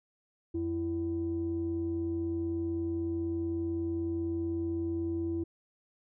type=tone pair together; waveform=sine; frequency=88.1 / 333 Hz; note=F2 / E4; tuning=+16 / +18 cents; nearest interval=octave + major seventh; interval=2302 cents; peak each=-36 / -30 dBFS; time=0.54-5.44 s; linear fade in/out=10 ms; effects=tanh soft clip ceiling -24 dBFS